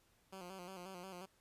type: tone with vibrato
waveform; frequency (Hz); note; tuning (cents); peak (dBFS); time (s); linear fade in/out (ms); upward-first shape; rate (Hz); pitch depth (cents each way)
10% pulse; 184.2; F#3; -7; -40; 0.32-1.26; 10; square; 5.6; 65
effects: pink hiss -73 dBFS RMS until 1.4 s + resampled to 32000 Hz